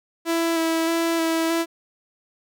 sawtooth tone with vibrato, 329.6 Hz, E4, in tune, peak -16 dBFS, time 0.25-1.66 s, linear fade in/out 50 ms, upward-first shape square, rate 1.6 Hz, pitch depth 15 cents each way, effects none

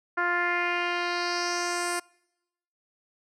10% pulse tone with low-pass filter sweep, 350.3 Hz, F4, 5 cents sharp, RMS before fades -28 dBFS, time 0.17-2 s, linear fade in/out 10 ms, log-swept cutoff 1500 to 9600 Hz, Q 2.9, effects noise-tail reverb RT60 0.9 s tail -26 dB re dry

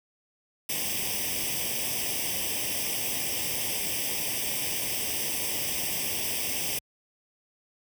white noise with comb filter, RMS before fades -30 dBFS, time 0.69-6.79 s, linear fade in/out 5 ms, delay 0.36 ms, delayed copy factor +0.95, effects high-pass 60 Hz 12 dB/octave

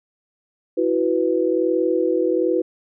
sine chord, E suspended second, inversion none, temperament just, 329.6 / 370.8 / 494.4 Hz, E4 / F#4 / B4, 0 / +4 / +2 cents, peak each -21 dBFS, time 0.77-2.62 s, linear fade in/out 10 ms, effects none

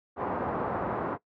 white low-pass noise, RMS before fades -31 dBFS, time 0.16-1.18 s, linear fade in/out 50 ms, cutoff 1100 Hz, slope 24 dB/octave, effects noise-tail reverb RT60 0.1 s tail -19 dB re dry + high-pass 100 Hz 12 dB/octave

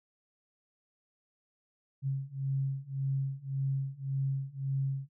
sine beating tone pair, 135.1 / 136.9 Hz, C#3 / C#3, -44 / -21 cents, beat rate 1.8 Hz, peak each -34 / -33 dBFS, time 2.02-5.09 s, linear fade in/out 50 ms, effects none

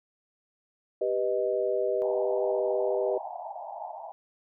sine chord, G augmented, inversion none, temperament equal, 392 / 493.9 / 622.3 Hz, G4 / B4 / D#5, 0 / 0 / 0 cents, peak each -29 dBFS, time 1.01-3.18 s, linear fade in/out 5 ms
white band-pass noise, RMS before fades -39 dBFS, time 2.02-4.12 s, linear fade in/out 0 ms, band 620 to 910 Hz, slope 96 dB/octave
effects none

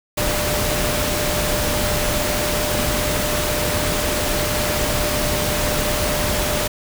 sine tone in noise, 598 Hz, D5, 31 cents sharp, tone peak -25 dBFS, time 0.17-6.68 s, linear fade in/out 10 ms, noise pink, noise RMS -21 dBFS, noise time 0.17-6.68 s, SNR -7 dB, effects none

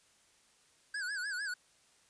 square tone with vibrato, 1568 Hz, G6, in tune, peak -36 dBFS, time 0.94-1.54 s, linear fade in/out 5 ms, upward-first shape sine, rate 6.6 Hz, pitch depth 140 cents each way, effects white hiss -67 dBFS RMS until 2.09 s + resampled to 22050 Hz

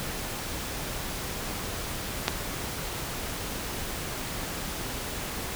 click, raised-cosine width 0.2 ms, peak -5 dBFS, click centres 2.281 s, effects pink hiss -34 dBFS RMS until 5.55 s

